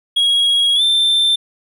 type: tone with pitch glide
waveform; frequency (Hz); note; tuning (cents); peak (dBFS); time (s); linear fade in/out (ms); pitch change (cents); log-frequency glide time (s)
triangle; 3305 to 3563; G#7 to A7; -9 to +21; -10; 0.16-1.36; 10; +130; 0.75-0.82
effects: none